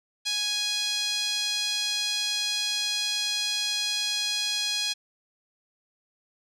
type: tone with band-pass filter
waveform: 5% pulse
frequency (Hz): 830.6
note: G#5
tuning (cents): 0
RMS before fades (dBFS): -28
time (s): 0.25-4.94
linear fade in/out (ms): 20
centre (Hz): 3800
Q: 2
effects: none